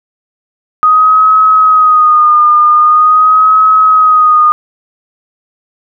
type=tone with vibrato; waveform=sine; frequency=1244.5 Hz; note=D#6; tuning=in tune; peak=-3 dBFS; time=0.83-4.52 s; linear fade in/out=0 ms; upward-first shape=sine; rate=0.44 Hz; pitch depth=47 cents each way; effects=none